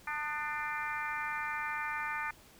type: harmonic tone with a mistuned harmonic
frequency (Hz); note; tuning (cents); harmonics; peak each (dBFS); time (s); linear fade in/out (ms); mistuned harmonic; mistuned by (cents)
297.8; D4; +24; 3 / 4 / 5 / 6 / 7 / 8; -40 / -40 / -41 / -40 / -43 / -43; 0.07-2.31; 5; 4; +47
effects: pink hiss -58 dBFS RMS until 2.59 s